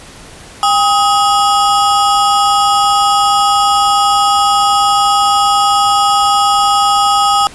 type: ring-modulated tone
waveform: square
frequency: 1034 Hz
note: C6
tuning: 21 cents flat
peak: -6 dBFS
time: 0.63-7.47 s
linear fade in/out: 0 ms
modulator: 227 Hz
effects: pink hiss -35 dBFS RMS until 7.54 s + resampled to 24000 Hz